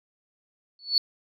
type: tone with exponential growth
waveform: sine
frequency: 4435 Hz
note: C#8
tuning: in tune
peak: -14 dBFS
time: 0.79-0.98 s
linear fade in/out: 1 ms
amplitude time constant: 40 ms
effects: tanh soft clip ceiling -10 dBFS